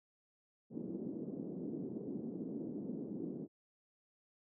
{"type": "band-pass noise", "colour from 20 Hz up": "pink", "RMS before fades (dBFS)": -43, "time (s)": [0.7, 3.48], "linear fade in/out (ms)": 50, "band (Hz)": [200, 360], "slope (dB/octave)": 24, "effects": []}